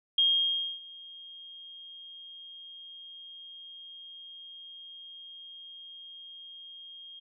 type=tone with ADSR envelope; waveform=sine; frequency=3236 Hz; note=G#7; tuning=46 cents flat; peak=-20 dBFS; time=0.18-7.2 s; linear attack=4 ms; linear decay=610 ms; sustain=-24 dB; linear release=14 ms; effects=none